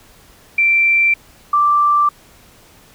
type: tone pair in turn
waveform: sine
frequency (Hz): 2349 / 1174.5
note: D7 / D6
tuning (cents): 0 / 0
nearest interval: octave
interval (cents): 1200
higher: first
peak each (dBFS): -10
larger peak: neither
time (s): 0.58-1.14 / 1.53-2.09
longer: neither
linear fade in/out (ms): 5
effects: pink hiss -47 dBFS RMS until 2.94 s